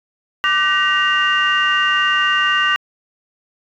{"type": "tone cluster", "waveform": "sine", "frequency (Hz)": [1178, 1518, 1894, 2802], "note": ["D6", "F#6", "A#6", "F7"], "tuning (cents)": [5, 44, 27, 5], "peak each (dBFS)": -18, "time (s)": [0.44, 2.76], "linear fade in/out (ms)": 0, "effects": ["tanh soft clip ceiling -6 dBFS"]}